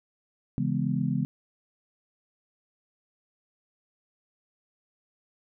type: chord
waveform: sine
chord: C# minor seventh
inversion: none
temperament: just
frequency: 138.59 / 166.31 / 207.9 / 249.5 Hz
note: C#3 / E3 / G#3 / B3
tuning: 0 / +16 / +2 / +18 cents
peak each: -29 / -30 / -30 / -31 dBFS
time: 0.58-1.25 s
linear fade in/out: 0 ms
effects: none